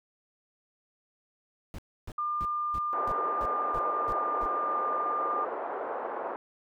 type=noise bursts; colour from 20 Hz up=brown; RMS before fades=-39 dBFS; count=9; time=1.74-4.456 s; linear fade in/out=0 ms; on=44 ms; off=290 ms
type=tone; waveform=sine; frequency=1200 Hz; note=D6; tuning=37 cents sharp; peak=-28 dBFS; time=2.18-5.45 s; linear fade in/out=5 ms
type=band-pass noise; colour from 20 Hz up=pink; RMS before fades=-35 dBFS; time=2.93-6.36 s; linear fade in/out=0 ms; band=410 to 1200 Hz; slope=24 dB/octave
effects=none